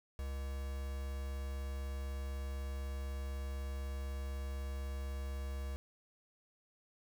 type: tone with quantisation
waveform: triangle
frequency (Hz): 68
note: C#2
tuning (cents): -33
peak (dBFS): -36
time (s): 0.19-5.76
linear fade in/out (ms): 0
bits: 8
effects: none